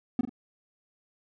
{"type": "tone with echo", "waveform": "triangle", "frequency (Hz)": 246.3, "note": "B3", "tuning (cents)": -5, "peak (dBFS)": -18, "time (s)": [0.19, 0.21], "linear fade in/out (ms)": 2, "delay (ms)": 42, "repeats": 2, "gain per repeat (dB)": -8, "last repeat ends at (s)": 0.294, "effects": []}